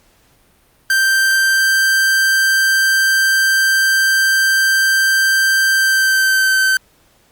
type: tone with pitch glide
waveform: 45% pulse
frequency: 1568 to 1543.7 Hz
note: G6 to G6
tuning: 0 to -27 cents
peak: -11 dBFS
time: 0.9-6.77 s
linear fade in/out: 2 ms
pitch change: -27 cents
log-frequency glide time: 5.73-6.57 s
effects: pink hiss -54 dBFS RMS until 7.31 s + Opus 48 kbps